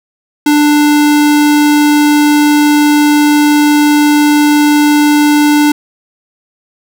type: tone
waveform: square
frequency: 295.7 Hz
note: D4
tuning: 12 cents sharp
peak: -6 dBFS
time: 0.46-5.72 s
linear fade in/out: 5 ms
effects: none